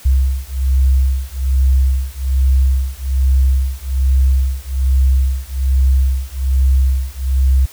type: beating tone pair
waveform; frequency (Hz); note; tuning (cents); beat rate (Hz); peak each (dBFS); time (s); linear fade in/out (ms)
sine; 65.41 / 66.61; C2 / C2; 0 / +32; 1.2; -14; 0.05-7.66; 10
effects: white hiss -40 dBFS RMS until 7.72 s

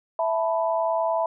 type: chord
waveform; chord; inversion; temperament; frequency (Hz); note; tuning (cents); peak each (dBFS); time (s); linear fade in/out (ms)
sine; E suspended fourth; none; just; 659.3 / 879 / 988.9; E5 / A5 / B5; 0 / -2 / +2; -23 / -28 / -27; 0.19-1.26; 2
effects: none

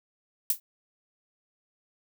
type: noise with exponential decay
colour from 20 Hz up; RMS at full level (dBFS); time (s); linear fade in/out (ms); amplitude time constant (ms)
violet; -20; 0.5-0.6; 2; 21
effects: none

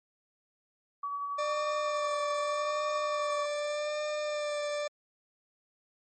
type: tone with tremolo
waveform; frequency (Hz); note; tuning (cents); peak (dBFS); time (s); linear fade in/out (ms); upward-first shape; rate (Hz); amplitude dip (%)
sine; 1138; C#6; +45; -31; 1.03-3.46; 5; sine; 11; 30
type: tone with vibrato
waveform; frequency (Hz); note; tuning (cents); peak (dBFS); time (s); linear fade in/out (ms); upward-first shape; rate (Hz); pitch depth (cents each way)
40% pulse; 595; D5; +22; -30; 1.38-4.88; 10; sine; 0.83; 18
effects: MP3 32 kbps

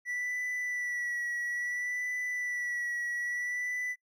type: tone with vibrato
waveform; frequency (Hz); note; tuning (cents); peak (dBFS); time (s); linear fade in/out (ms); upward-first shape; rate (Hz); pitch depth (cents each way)
triangle; 1957; B6; -16; -30; 0.05-3.96; 50; sine; 0.59; 28
effects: noise-tail reverb RT60 0.1 s tail -24 dB re dry

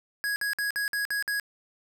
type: tone bursts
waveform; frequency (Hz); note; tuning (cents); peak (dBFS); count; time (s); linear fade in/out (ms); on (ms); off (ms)
square; 1661.2; G#6; 0; -27; 7; 0.24-1.398; 0; 120; 53
effects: none

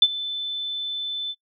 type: tone with ADSR envelope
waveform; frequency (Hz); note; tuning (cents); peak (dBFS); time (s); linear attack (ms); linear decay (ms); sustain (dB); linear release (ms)
sine; 3520; A7; 0; -8; 0.02-1.35; 4; 46; -18; 48
effects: noise-tail reverb RT60 0.1 s tail -25 dB re dry

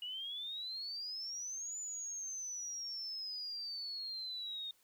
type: exponential two-way sweep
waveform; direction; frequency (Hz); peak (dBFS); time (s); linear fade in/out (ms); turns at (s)
sine; up then down; 2888 to 7040 to 3679; -40; 0.02-4.71; 2; 1.78
effects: white hiss -71 dBFS RMS until 4.83 s

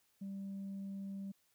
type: tone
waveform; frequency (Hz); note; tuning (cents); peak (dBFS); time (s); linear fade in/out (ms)
sine; 196; G3; 0; -39; 0.21-1.32; 10
effects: tanh soft clip ceiling -39 dBFS + white hiss -75 dBFS RMS until 1.54 s

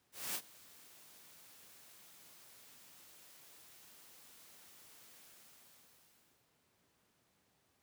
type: noise with ADSR envelope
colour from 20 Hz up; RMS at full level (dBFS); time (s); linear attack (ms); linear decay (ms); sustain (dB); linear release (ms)
white; -38; 0.12-6.52; 230; 60; -22; 1300
effects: pink hiss -75 dBFS RMS until 7.82 s + high-pass 100 Hz 12 dB/octave

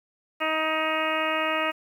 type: harmonic tone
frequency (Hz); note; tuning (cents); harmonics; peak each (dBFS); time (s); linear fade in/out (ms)
314.7; D#4; +20; 1 / 2 / 3 / 4 / 5 / 6 / 7 / 8 / 9; -34 / -29 / -33 / -29 / -37 / -32 / -35 / -32 / -34; 0.4-1.72; 20
effects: 9-bit

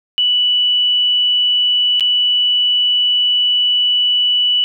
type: tone with dropouts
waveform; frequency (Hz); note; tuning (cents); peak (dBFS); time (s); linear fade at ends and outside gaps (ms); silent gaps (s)
sine; 2960; F#7; 0; -11; 0.18-4.64; 0; 1.997-2.007
effects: none

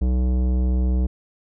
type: tone with tanh clipping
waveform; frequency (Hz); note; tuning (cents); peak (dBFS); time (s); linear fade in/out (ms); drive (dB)
sine; 62.7; B1; +27; -19; 0.01-1.07; 10; 15
effects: none

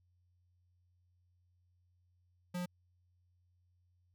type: tone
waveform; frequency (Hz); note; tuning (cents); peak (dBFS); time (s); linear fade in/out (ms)
square; 178.2; F3; +35; -37; 2.54-2.66; 10
effects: added 89 Hz sine -70 dBFS peak until 4.14 s

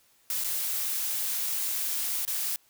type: noise with dropouts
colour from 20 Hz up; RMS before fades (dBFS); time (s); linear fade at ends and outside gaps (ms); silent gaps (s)
blue; -30; 0.3-2.56; 1; 0.439-0.444 / 2.251-2.277
effects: white hiss -64 dBFS RMS until 2.69 s

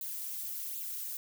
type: noise with flanger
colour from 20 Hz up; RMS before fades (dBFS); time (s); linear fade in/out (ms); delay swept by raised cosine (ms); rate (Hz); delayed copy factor
violet; -39; 0.01-1.17; 2; 0.26 to 4.46; 1.3; +0.7
effects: none

